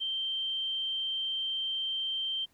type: tone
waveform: sine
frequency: 3136 Hz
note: G7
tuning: in tune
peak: -30 dBFS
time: 0-2.46 s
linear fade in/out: 20 ms
effects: pink hiss -68 dBFS RMS until 2.53 s